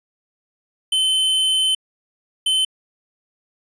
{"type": "tone bursts at uneven times", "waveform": "square", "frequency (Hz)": 3064, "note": "G7", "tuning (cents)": -40, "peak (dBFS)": -16, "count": 2, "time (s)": [[0.92, 1.75], [2.46, 2.65]], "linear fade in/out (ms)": 5, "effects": ["resampled to 22050 Hz"]}